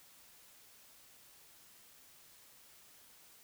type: silence
effects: white hiss -61 dBFS RMS until 3.43 s